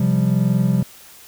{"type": "chord", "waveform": "triangle", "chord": "C suspended fourth", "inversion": "none", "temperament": "equal", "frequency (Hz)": [130.81, 174.61, 196], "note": ["C3", "F3", "G3"], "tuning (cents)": [0, 0, 0], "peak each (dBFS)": -17, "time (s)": [0, 0.83], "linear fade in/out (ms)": 5, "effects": ["white hiss -44 dBFS RMS until 1.27 s"]}